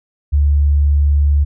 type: tone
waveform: sine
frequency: 72.3 Hz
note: D2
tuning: 27 cents flat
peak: -9 dBFS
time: 0.32-1.45 s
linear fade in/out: 20 ms
effects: none